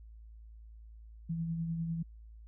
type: tone with tremolo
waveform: sine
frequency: 165.5 Hz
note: E3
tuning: 7 cents sharp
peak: -31 dBFS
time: 1.29-2.03 s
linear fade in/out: 10 ms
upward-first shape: sine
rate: 10 Hz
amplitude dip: 35%
effects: added 55 Hz sine -49 dBFS peak until 2.47 s